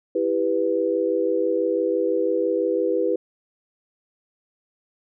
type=chord; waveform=sine; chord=E minor; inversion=none; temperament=just; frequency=329.6 / 395.6 / 494.4 Hz; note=E4 / G4 / B4; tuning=0 / +16 / +2 cents; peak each=-25 / -24 / -22 dBFS; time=0.15-3.16 s; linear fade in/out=5 ms; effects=none